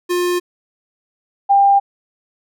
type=tone pair in turn; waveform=square / sine; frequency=354.8 / 796.5 Hz; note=F4 / G5; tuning=+27 / +27 cents; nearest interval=octave + major second; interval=1400 cents; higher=second; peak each=-16 / -8 dBFS; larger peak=second; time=0.09-0.4 / 1.49-1.8 s; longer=neither; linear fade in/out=20 ms; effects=none